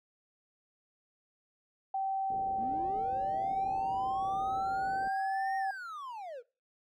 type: tone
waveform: sine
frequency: 774 Hz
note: G5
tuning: 22 cents flat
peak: -30 dBFS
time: 1.94-5.71 s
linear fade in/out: 5 ms
type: low-pass noise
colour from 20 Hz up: white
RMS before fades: -48 dBFS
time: 2.3-5.08 s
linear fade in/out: 0 ms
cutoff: 650 Hz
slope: 96 dB/octave
type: linear two-way sweep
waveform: triangle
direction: up then down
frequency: 196 to 1864.7 to 437.7 Hz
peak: -38 dBFS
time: 2.56-6.43 s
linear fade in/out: 50 ms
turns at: 5.57 s
effects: noise-tail reverb RT60 0.3 s tail -21 dB re dry